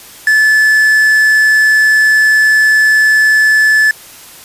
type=tone with quantisation; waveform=triangle; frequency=1735 Hz; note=A6; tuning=25 cents flat; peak=-4 dBFS; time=0.27-3.91 s; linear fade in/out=2 ms; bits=4; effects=white hiss -35 dBFS RMS until 4.44 s + resampled to 32000 Hz